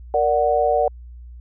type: chord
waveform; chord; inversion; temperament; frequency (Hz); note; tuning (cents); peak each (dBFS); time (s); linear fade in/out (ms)
sine; Bb augmented; none; equal; 466.2 / 587.3 / 740; Bb4 / D5 / F#5; 0 / 0 / 0; -21 / -19 / -19; 0.14-0.88; 2
effects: added 60 Hz sine -36 dBFS peak until 1.4 s